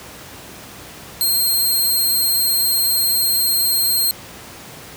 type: tone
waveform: 10% pulse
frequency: 4196 Hz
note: C8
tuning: 4 cents sharp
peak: -8 dBFS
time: 1.21-4.11 s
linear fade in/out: 0 ms
effects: pink hiss -37 dBFS RMS until 4.96 s + high-pass 80 Hz 12 dB/octave